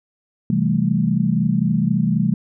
sine chord, A minor seventh, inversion first, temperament equal, 130.81 / 164.81 / 196 / 220 Hz, C3 / E3 / G3 / A3, 0 / 0 / 0 / 0 cents, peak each -23 / -20 / -20 / -21 dBFS, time 0.5-2.34 s, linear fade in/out 2 ms, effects none

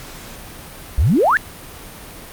sine exponential sweep, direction up, 55.9 to 1842 Hz, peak -11 dBFS, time 0.98-1.37 s, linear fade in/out 0 ms, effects pink hiss -36 dBFS RMS until 2.32 s + Opus 48 kbps

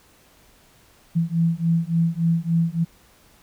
sine beating tone pair, 164.9 / 168.4 Hz, E3 / E3, +1 / +37 cents, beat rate 3.5 Hz, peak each -21 dBFS, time 1.15-2.85 s, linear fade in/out 20 ms, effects pink hiss -55 dBFS RMS until 3.42 s

